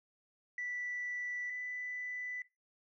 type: tone pair in turn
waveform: sine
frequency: 1968 / 1989.7 Hz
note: B6 / B6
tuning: -7 / +12 cents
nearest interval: unison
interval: 19 cents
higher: second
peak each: -36 / -38 dBFS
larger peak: first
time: 0.58-1.5 / 1.5-2.42 s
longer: neither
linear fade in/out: 2 ms
effects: noise-tail reverb RT60 0.2 s tail -17 dB re dry + tanh soft clip ceiling -32 dBFS